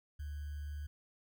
sine tone with sample-and-hold, 73.4 Hz, D2, in tune, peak -39 dBFS, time 0.19-0.87 s, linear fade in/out 10 ms, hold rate 1575 Hz, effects none

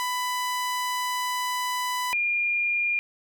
sawtooth / sine tone pair in turn, 996 / 2410 Hz, B5 / D7, +14 / +44 cents, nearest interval octave + minor third, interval 1530 cents, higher second, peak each -22 / -22 dBFS, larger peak neither, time 0-2.13 / 2.13-2.99 s, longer first, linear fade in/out 0 ms, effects none

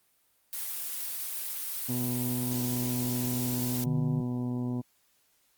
blue noise, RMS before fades -35 dBFS, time 0.53-3.84 s, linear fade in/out 0 ms
harmonic tone, 123.47 Hz, B2, in tune, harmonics 1 / 2 / 3 / 4 / 5 / 6 / 7 / 8, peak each -33 / -31 / -43 / -49 / -51 / -52 / -54 / -52 dBFS, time 1.88-4.82 s, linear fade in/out 20 ms
sine tone, 150 Hz, D3, 37 cents sharp, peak -27 dBFS, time 3.86-4.21 s, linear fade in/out 5 ms
effects white hiss -69 dBFS RMS until 5.57 s + Opus 32 kbps

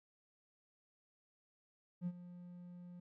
triangle tone with ADSR envelope, 176.8 Hz, F3, 22 cents sharp, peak -32 dBFS, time 2.01-3 s, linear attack 57 ms, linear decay 50 ms, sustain -16 dB, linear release 6 ms, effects tanh soft clip ceiling -31 dBFS

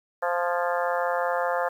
harmonic tone with a mistuned harmonic, 174.61 Hz, F3, in tune, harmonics 3 / 4 / 5 / 6 / 7 / 8 / 9 / 10, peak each -27 / -29 / -31 / -33 / -34 / -35 / -36 / -37 dBFS, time 0.22-1.69 s, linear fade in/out 10 ms, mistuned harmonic 9, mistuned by +56 cents, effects 9-bit

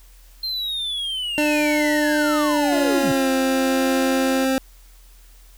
triangle linear sweep, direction down, 4186 to 112.4 Hz, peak -22 dBFS, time 0.43-3.12 s, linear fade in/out 5 ms
25% pulse tone with pitch glide, 299 to 264.8 Hz, D4 to C4, +31 to +21 cents, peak -14 dBFS, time 1.38-4.58 s, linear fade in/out 0 ms, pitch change -210 cents, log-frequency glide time 2.46-3.3 s
sawtooth tone with tremolo, 349.2 Hz, F4, in tune, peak -21 dBFS, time 2.72-4.45 s, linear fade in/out 5 ms, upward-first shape triangle, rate 1 Hz, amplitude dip 40%
effects added 42 Hz sine -45 dBFS peak until 5.57 s + white hiss -54 dBFS RMS until 5.57 s

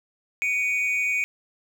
triangle tone pair together, 2256 / 2468 Hz, C#7 / D#7, +30 / -15 cents, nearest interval major second, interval 155 cents, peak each -23 dBFS, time 0.42-1.24 s, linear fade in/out 0 ms, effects none

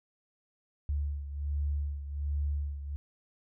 sine beating tone pair, 72 / 73.3 Hz, D2 / D2, -34 / -3 cents, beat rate 1.3 Hz, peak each -31 / -37 dBFS, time 0.89-2.96 s, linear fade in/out 0 ms, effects none

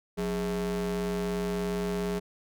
square ring-modulated tone, 115.2 Hz, A#2, 20 cents flat, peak -26 dBFS, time 0.17-2.2 s, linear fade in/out 20 ms, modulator 297 Hz, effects none

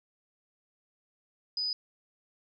sine tone, 4978 Hz, D#8, in tune, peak -29 dBFS, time 1.57-1.73 s, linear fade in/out 2 ms, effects none

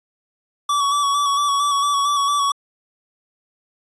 square tone with vibrato, 1139 Hz, C#6, 47 cents sharp, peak -17 dBFS, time 0.69-2.52 s, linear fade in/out 5 ms, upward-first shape square, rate 4.4 Hz, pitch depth 27 cents each way, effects resampled to 22050 Hz

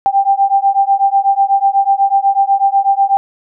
sine beating tone pair, 785 / 793.1 Hz, G5 / G5, +2 / +20 cents, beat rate 8.1 Hz, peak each -12 dBFS, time 0.06-3.17 s, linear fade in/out 0 ms, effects none

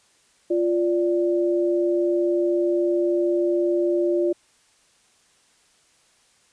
sine tone pair together, 348.1 / 585.4 Hz, F4 / D5, -6 / -6 cents, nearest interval major sixth, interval 900 cents, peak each -19 / -25 dBFS, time 0.5-4.33 s, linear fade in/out 10 ms, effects white hiss -60 dBFS RMS until 6.52 s + resampled to 22050 Hz

